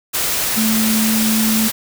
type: tone in noise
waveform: sine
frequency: 220 Hz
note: A3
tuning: in tune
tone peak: -15 dBFS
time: 0.56-1.69 s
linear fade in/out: 20 ms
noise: white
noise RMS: -19 dBFS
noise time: 0.13-1.72 s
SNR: +1 dB
effects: none